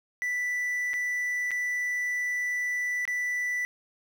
triangle tone with dropouts, 1975.5 Hz, B6, in tune, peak -25 dBFS, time 0.22-3.65 s, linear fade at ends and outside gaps 0 ms, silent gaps 0.934-0.939 / 1.508-1.515 / 3.053-3.077 s, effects 9-bit

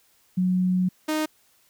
sine / sawtooth tone pair in turn, 183.2 / 309.5 Hz, F#3 / D#4, -17 / -9 cents, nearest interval major sixth, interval 908 cents, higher second, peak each -19 dBFS, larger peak neither, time 0.37-0.89 / 1.08-1.26 s, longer first, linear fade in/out 10 ms, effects white hiss -62 dBFS RMS until 1.69 s

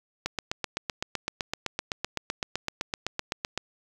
click train, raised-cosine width 0.2 ms, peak -11 dBFS, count 27, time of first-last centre 0.26-3.576 s, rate 7.84 Hz, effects 7-bit

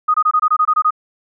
sine tone bursts, 1244.5 Hz, D#6, in tune, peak -10 dBFS, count 10, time 0.08-0.907 s, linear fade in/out 10 ms, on 62 ms, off 23 ms, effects none

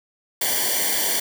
white noise with comb filter, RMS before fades -22 dBFS, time 0.41-1.2 s, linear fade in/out 5 ms, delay 0.77 ms, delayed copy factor -0.95, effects none

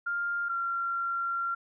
sine tone pair in turn, 1400 / 1375.2 Hz, F6 / F6, +4 / -27 cents, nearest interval unison, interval 31 cents, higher first, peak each -28 dBFS, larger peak neither, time 0.06-0.49 / 0.49-1.55 s, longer second, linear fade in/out 10 ms, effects none

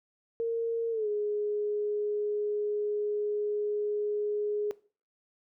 sine tone with pitch glide, 460 to 417 Hz, A#4 to G#4, -23 to +7 cents, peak -27 dBFS, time 0.4-4.71 s, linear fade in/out 0 ms, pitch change -170 cents, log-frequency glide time 0.91-1.08 s, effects noise-tail reverb RT60 0.4 s tail -19 dB re dry

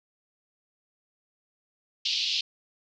white band-pass noise, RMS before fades -28 dBFS, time 2.05-2.41 s, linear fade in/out 5 ms, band 2700 to 5000 Hz, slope 48 dB/octave, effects none

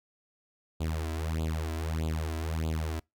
sawtooth tone with flanger, 79.7 Hz, D#2, 42 cents sharp, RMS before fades -32 dBFS, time 0.8-3 s, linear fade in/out 10 ms, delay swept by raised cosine 0.26 to 3.06 ms, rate 1.6 Hz, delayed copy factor +0.9, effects noise-tail reverb RT60 0.2 s tail -26 dB re dry

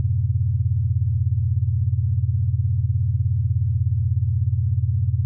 sine chord, F diminished, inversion none, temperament equal, 87.31 / 103.83 / 123.47 Hz, F2 / Ab2 / Cb3, 0 / 0 / 0 cents, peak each -22 dBFS, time 0-5.25 s, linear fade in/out 0 ms, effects none

